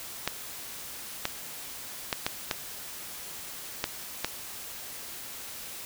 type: clicks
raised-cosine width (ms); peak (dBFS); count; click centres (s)
0.2; -9; 7; 0.276 / 1.254 / 2.128 / 2.265 / 2.512 / 3.841 / 4.246
effects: white hiss -41 dBFS RMS until 5.85 s